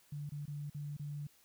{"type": "tone with dropouts", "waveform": "sine", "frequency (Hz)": 145.9, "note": "D3", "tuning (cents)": -11, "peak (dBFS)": -39, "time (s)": [0.12, 1.27], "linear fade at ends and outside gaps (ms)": 5, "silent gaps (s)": [[0.294, 0.319], [0.456, 0.478], [0.699, 0.746], [0.968, 0.995]], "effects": ["white hiss -67 dBFS RMS until 1.44 s"]}